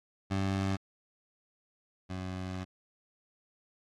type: tone pair in turn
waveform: 20% pulse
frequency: 96.8 / 92.76 Hz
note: G2 / F#2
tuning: -21 / +5 cents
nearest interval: minor second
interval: 74 cents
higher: first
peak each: -24 / -31 dBFS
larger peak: first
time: 0.3-0.77 / 2.09-2.65 s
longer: second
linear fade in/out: 20 ms
effects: low-pass 6000 Hz 12 dB/octave + AAC 48 kbps